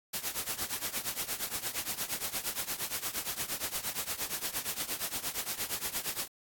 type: noise with tremolo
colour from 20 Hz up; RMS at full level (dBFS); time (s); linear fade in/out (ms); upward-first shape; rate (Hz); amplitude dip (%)
white; -32; 0.13-6.28; 10; triangle; 8.6; 90
effects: AAC 64 kbps